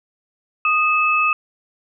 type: tone pair together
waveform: sine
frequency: 1237 / 2600 Hz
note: D#6 / E7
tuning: -10 / -24 cents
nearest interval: octave + minor second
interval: 1286 cents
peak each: -17 / -17 dBFS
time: 0.65-1.33 s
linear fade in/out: 2 ms
effects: none